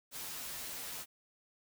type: noise with comb filter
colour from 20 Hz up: white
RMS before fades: -43 dBFS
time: 0.11-1.06 s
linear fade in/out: 50 ms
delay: 9.8 ms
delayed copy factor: -0.7
effects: none